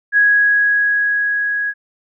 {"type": "tone with level ramp", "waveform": "sine", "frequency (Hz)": 1661.2, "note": "G#6", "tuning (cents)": 0, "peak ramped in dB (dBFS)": [-8, -17], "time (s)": [0.12, 1.74], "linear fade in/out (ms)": 50, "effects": []}